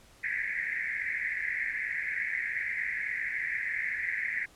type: band-pass noise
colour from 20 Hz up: white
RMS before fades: -33 dBFS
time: 0.23-4.46 s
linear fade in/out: 10 ms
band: 1700 to 2200 Hz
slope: 96 dB/octave
effects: pink hiss -58 dBFS RMS until 4.55 s + low-pass 11000 Hz 12 dB/octave